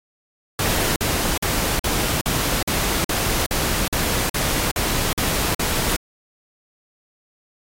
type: noise bursts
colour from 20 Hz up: pink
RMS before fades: -21 dBFS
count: 13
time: 0.59-5.964 s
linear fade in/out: 2 ms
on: 370 ms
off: 47 ms
effects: AAC 48 kbps